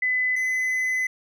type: tone pair in turn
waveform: sine / triangle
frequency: 2010 / 2022 Hz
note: B6 / B6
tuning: +30 / +40 cents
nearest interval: unison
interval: 10 cents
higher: second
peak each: -20 dBFS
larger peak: neither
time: 0.02-0.36 / 0.36-1.07 s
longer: second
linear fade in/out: 5 ms
effects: none